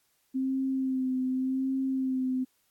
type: tone with vibrato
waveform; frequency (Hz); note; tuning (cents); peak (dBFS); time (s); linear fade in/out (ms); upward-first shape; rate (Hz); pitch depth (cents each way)
sine; 261.6; C4; 0; -26; 0.34-2.45; 20; sine; 0.87; 29
effects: white hiss -71 dBFS RMS until 2.7 s + AAC 64 kbps